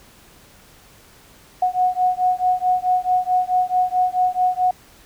sine beating tone pair, 730 / 734.6 Hz, F#5 / F#5, -24 / -13 cents, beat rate 4.6 Hz, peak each -19 dBFS, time 1.62-4.71 s, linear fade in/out 5 ms, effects pink hiss -49 dBFS RMS until 5.05 s

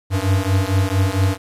square beating tone pair, 93.7 / 98.1 Hz, F#2 / G2, +22 / +2 cents, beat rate 4.4 Hz, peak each -19 dBFS, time 0.1-1.38 s, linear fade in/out 50 ms, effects resampled to 32000 Hz + 9-bit

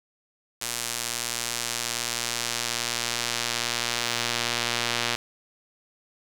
sawtooth tone with band-pass filter sweep, 118.8 Hz, A#2, 33 cents sharp, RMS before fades -29 dBFS, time 0.61-5.16 s, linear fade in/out 10 ms, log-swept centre 8500 to 3800 Hz, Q 0.85, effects 8-bit

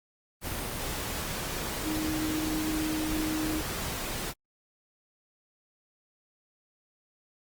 sine tone in noise, 311.5 Hz, D#4, 2 cents sharp, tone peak -29 dBFS, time 1.83-3.63 s, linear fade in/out 50 ms, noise pink, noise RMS -34 dBFS, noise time 0.41-4.34 s, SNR +2 dB, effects Opus 24 kbps

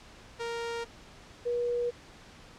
sawtooth / sine tone pair in turn, 466.2 / 481.5 Hz, A#4 / B4, 0 / -44 cents, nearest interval minor second, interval 56 cents, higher second, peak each -29 / -27 dBFS, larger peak second, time 0.39-0.85 / 1.45-1.91 s, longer neither, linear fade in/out 20 ms, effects pink hiss -52 dBFS RMS until 2.58 s + low-pass 6000 Hz 12 dB/octave

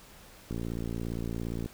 click train, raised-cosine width 3 ms, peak -22 dBFS, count 67, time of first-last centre 0.51-1.66 s, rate 57.4 Hz, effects pink hiss -53 dBFS RMS until 1.73 s

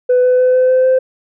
sine tone with pitch steps, 499.1 / 502.9 / 506.7 / 510.5 / 514.3 / 518.2 Hz, B4 / B4 / B4 / C5 / C5 / C5, +18 / +31 / +44 / -43 / -30 / -17 cents, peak -6 dBFS, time 0.09-0.99 s, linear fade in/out 10 ms, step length 150 ms, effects tanh soft clip ceiling -6 dBFS

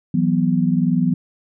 sine chord, E suspended second, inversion none, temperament equal, 164.81 / 185 / 246.9 Hz, E3 / F#3 / B3, 0 / 0 / 0 cents, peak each -19 dBFS, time 0.14-1.14 s, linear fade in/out 5 ms, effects none

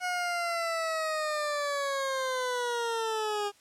20% pulse linear sweep, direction down, 729 to 404.7 Hz, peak -24 dBFS, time 0-3.52 s, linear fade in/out 50 ms, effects white hiss -61 dBFS RMS until 3.6 s + low-pass 9000 Hz 12 dB/octave

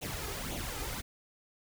pink noise with flanger, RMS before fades -38 dBFS, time 0.01-1.02 s, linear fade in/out 20 ms, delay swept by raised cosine 0.29 to 2.49 ms, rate 1.9 Hz, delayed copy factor +0.65, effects none

